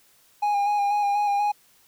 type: tone with vibrato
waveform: triangle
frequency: 818 Hz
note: G#5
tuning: 26 cents flat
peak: -18 dBFS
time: 0.42-1.52 s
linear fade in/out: 10 ms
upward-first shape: square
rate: 4.1 Hz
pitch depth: 22 cents each way
effects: white hiss -59 dBFS RMS until 1.87 s